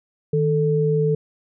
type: tone pair together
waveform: sine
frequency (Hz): 155.56 / 440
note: D#3 / A4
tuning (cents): 0 / 0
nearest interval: octave + tritone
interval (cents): 1800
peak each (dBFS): -19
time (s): 0.33-1.15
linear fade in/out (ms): 5
effects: none